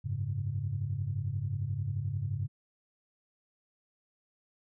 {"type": "chord", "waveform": "sine", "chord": "F# suspended second", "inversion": "none", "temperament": "equal", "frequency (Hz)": [92.5, 103.83, 138.59], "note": ["F#2", "G#2", "C#3"], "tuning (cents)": [0, 0, 0], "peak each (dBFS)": [-37, -33, -35], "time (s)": [0.04, 2.48], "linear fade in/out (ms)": 20, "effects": ["tanh soft clip ceiling -21 dBFS"]}